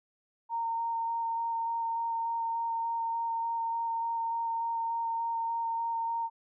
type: tone with vibrato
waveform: sine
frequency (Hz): 920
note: A#5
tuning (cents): -23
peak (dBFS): -29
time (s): 0.49-6.3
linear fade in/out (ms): 50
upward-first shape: square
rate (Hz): 3.4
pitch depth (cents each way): 8
effects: none